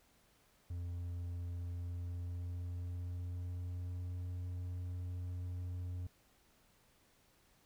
triangle tone with pitch glide, 87.2 to 89.39 Hz, F2 to F2, -2 to +41 cents, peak -37 dBFS, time 0.7-6.07 s, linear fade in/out 5 ms, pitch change +43 cents, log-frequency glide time 1.58-4.23 s, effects pink hiss -70 dBFS RMS until 7.65 s

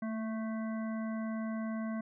harmonic tone with a mistuned harmonic, 220 Hz, A3, in tune, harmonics 1 / 3 / 5 / 7 / 9, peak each -34 / -44 / -48 / -51 / -53 dBFS, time 0.02-2.01 s, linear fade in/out 5 ms, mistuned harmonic 1, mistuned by +20 cents, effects none

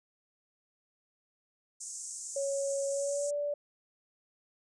pink band-pass noise, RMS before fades -42 dBFS, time 1.8-3.31 s, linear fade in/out 10 ms, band 6400 to 8600 Hz, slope 48 dB/octave
sine tone with pitch glide, 554 to 581.5 Hz, C#5 to D5, -1 to -17 cents, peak -30 dBFS, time 2.36-3.54 s, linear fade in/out 5 ms, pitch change +84 cents, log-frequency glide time 2.89-3.32 s
effects resampled to 24000 Hz

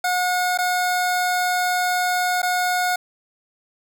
25% pulse tone with dropouts, 724 Hz, F#5, 38 cents flat, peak -15 dBFS, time 0.04-2.96 s, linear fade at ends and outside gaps 5 ms, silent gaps 0.576-0.586 / 2.419-2.429 s, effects none

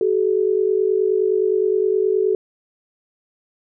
sine tone pair together, 378.8 / 428.4 Hz, F#4 / A4, +41 / -46 cents, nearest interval major second, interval 213 cents, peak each -18 dBFS, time 0.01-2.35 s, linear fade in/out 2 ms, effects none

